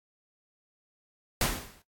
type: noise with exponential decay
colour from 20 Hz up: pink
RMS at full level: -23 dBFS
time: 1.41-1.82 s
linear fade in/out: 2 ms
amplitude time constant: 89 ms
effects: noise-tail reverb RT60 0.1 s tail -17 dB re dry + AAC 64 kbps